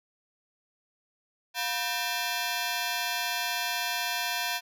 10% pulse ring-modulated tone, 840 Hz, G#5, 19 cents sharp, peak -17 dBFS, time 1.54-4.61 s, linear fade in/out 50 ms, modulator 132 Hz, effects none

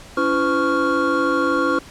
triangle tone cluster, 282.8 / 335.5 / 509 / 1108 / 1395 Hz, C#4 / E4 / C5 / C#6 / F6, +35 / +31 / -48 / -1 / -2 cents, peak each -21 dBFS, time 0.17-1.79 s, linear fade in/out 5 ms, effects pink hiss -42 dBFS RMS until 1.9 s + low-pass 9000 Hz 12 dB/octave

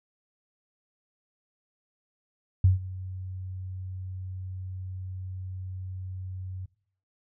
sine tone with ADSR envelope, 93.1 Hz, F#2, 11 cents sharp, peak -14 dBFS, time 2.64-6.66 s, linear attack 4 ms, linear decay 140 ms, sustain -20 dB, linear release 9 ms, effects noise-tail reverb RT60 0.6 s tail -22 dB re dry

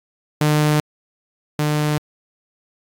sawtooth tone pair in turn, 150.8 / 150.23 Hz, D3 / D3, +46 / +40 cents, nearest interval unison, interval 6 cents, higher first, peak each -10 / -13 dBFS, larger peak first, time 0.41-0.8 / 1.59-1.98 s, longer neither, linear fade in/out 2 ms, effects AAC 64 kbps

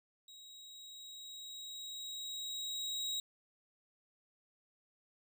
35% pulse tone with level ramp, 3819 Hz, A#7, 41 cents sharp, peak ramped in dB -51 to -33 dBFS, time 0.28-3.2 s, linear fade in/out 2 ms, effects none

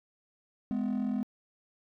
triangle tone pair together, 209 / 252.1 Hz, G#3 / B3, +11 / +36 cents, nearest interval minor third, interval 325 cents, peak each -28 dBFS, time 0.71-1.23 s, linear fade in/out 0 ms, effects tanh soft clip ceiling -24 dBFS

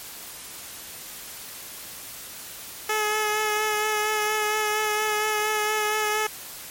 10% pulse tone with vibrato, 426.6 Hz, G#4, 46 cents sharp, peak -14 dBFS, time 2.89-6.27 s, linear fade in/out 5 ms, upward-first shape sine, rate 4.3 Hz, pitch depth 19 cents each way, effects white hiss -39 dBFS RMS until 6.7 s + MP3 64 kbps

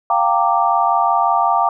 sine chord, G minor seventh, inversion third, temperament equal with one note detuned, 698.5 / 784 / 921.6 / 1174.7 Hz, F5 / G5 / Bb5 / D6, 0 / 0 / -20 / 0 cents, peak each -18 dBFS, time 0.1-1.69 s, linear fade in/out 2 ms, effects none

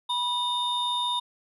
triangle tone pair together, 979 / 3657 Hz, B5 / A#7, -15 / -34 cents, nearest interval octave + major seventh, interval 2281 cents, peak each -26 dBFS, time 0.09-1.2 s, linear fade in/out 10 ms, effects resampled to 32000 Hz

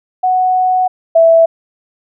sine tone pair in turn, 740 / 659.3 Hz, F#5 / E5, 0 / 0 cents, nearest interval major second, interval 200 cents, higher first, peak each -9 / -4 dBFS, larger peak second, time 0.23-0.88 / 1.15-1.46 s, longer first, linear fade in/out 10 ms, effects none

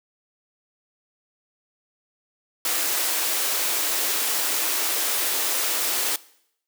white high-pass noise, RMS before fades -24 dBFS, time 2.65-6.16 s, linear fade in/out 2 ms, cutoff 280 Hz, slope 48 dB/octave, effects noise-tail reverb RT60 0.7 s tail -20 dB re dry

